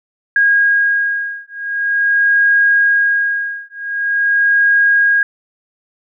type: beating tone pair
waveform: sine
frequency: 1634 / 1634.45 Hz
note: G#6 / G#6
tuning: -29 / -28 cents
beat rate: 0.45 Hz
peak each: -14 dBFS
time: 0.36-5.23 s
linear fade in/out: 2 ms
effects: none